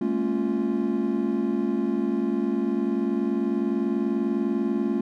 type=chord; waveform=triangle; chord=Bb minor seventh; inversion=third; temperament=equal with one note detuned; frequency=207.7 / 227.9 / 277.2 / 349.2 Hz; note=Ab3 / Bb3 / Db4 / F4; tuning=0 / -39 / 0 / 0 cents; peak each=-27 / -25 / -26 / -26 dBFS; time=0.01-5.01 s; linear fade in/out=5 ms; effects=none